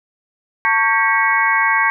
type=tone cluster; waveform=sine; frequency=899 / 1117 / 1596 / 1930 / 2209 Hz; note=A5 / C#6 / G6 / B6 / C#7; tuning=+37 / +13 / +31 / -40 / -7 cents; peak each=-19 dBFS; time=0.65-1.9 s; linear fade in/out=0 ms; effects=none